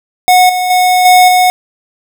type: tone with level steps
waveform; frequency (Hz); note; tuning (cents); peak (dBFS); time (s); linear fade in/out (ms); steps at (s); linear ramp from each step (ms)
square; 731; F#5; -21; -4 / -12 / -7 / -3 / -6; 0.28-1.5; 0; 0.49 / 0.7 / 1.05 / 1.28; 5
effects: none